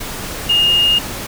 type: tone in noise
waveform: sine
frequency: 2840 Hz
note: F7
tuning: 28 cents sharp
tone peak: -10 dBFS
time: 0.49-0.99 s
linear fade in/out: 10 ms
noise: pink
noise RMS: -26 dBFS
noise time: 0-1.27 s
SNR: +13 dB
effects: none